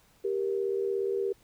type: tone pair together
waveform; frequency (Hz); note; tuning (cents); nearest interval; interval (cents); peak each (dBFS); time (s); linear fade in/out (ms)
sine; 393.2 / 470.2; G4 / A#4; +5 / +15; minor third; 310; -28 / -32; 0.24-1.33; 10
effects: pink hiss -63 dBFS RMS until 1.43 s